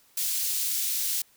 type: high-pass noise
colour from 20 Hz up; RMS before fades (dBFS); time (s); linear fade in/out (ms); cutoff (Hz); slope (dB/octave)
white; -28; 0.17-1.22; 5; 3900; 12
effects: white hiss -61 dBFS RMS until 1.36 s